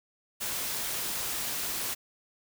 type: noise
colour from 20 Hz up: white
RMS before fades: -33 dBFS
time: 0.4-1.95 s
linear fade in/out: 20 ms
effects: none